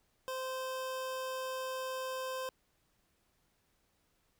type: tone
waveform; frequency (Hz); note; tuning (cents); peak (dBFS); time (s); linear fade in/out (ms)
25% pulse; 519; C5; -14; -33; 0.28-2.49; 0
effects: pink hiss -75 dBFS RMS until 4.39 s